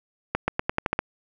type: accelerating click train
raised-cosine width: 0.5 ms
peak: -7 dBFS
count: 8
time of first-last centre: 0.35-0.991 s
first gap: 130 ms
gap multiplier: 0.88
effects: none